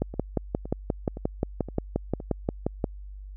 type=two click trains; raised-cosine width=2 ms; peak=-23 / -11 dBFS; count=5 / 17; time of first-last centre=0.14-2.202 / 0.02-2.842 s; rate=1.94 / 5.67 Hz; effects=added 49 Hz sine -38 dBFS peak until 3.36 s